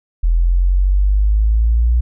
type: exponential sweep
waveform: sine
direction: up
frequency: 41.2 to 60.2 Hz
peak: -10 dBFS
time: 0.23-2.01 s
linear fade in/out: 10 ms
effects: none